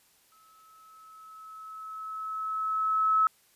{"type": "tone with exponential growth", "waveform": "sine", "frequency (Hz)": 1295, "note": "E6", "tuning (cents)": -31, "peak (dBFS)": -19, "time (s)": [0.32, 3.27], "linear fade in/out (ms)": 1, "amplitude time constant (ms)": 640, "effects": ["white hiss -64 dBFS RMS until 3.55 s", "resampled to 32000 Hz"]}